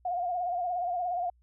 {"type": "tone with vibrato", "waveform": "sine", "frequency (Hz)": 711, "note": "F5", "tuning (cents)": 31, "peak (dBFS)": -28, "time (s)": [0.05, 1.3], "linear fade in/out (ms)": 5, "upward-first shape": "sine", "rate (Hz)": 17, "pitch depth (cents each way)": 62, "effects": ["added 60 Hz sine -61 dBFS peak until 1.42 s"]}